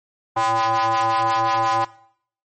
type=ring-modulated tone; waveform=square; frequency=113.1 Hz; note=A2; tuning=48 cents sharp; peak=-15 dBFS; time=0.36-1.85 s; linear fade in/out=10 ms; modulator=902 Hz; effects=noise-tail reverb RT60 0.6 s tail -18 dB re dry + MP3 32 kbps